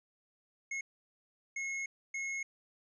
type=tone bursts at uneven times; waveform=square; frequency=2170 Hz; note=C#7; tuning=37 cents flat; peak=-36 dBFS; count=3; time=0.71-0.81 / 1.56-1.86 / 2.14-2.43 s; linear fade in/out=5 ms; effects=resampled to 16000 Hz